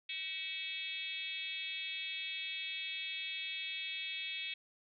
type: tone with frequency modulation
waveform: sine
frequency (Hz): 2960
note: F#7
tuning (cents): 0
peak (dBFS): -38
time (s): 0.09-4.54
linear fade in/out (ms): 5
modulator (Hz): 352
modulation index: 2.2
effects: none